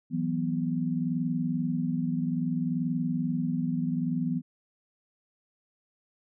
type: chord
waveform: sine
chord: E suspended second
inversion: none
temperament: just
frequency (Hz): 164.81 / 185.42 / 247.2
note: E3 / F#3 / B3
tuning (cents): 0 / +4 / +2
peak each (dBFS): -30 / -33 / -29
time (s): 0.1-4.42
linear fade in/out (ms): 50
effects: none